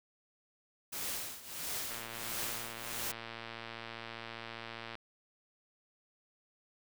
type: noise with tremolo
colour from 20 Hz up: white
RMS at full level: -37 dBFS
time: 0.92-3.12 s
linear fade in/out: 10 ms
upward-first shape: triangle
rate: 1.5 Hz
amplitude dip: 85%
type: click train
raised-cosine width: 0.3 ms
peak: -27 dBFS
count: 351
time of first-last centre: 1.91-4.953 s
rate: 115 Hz
effects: none

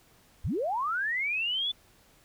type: linear sweep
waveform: sine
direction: up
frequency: 40.67 to 3510 Hz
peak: -27 dBFS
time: 0.44-1.72 s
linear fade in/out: 10 ms
effects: pink hiss -61 dBFS RMS until 2.24 s

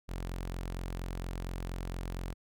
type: tone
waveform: sawtooth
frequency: 44.29 Hz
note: F1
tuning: 25 cents sharp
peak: -32 dBFS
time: 0.08-2.34 s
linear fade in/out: 20 ms
effects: none

